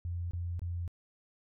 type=tone bursts; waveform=sine; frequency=86.8 Hz; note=F2; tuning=10 cents flat; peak=-33 dBFS; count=3; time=0.05-0.878 s; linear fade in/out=0 ms; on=260 ms; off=24 ms; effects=none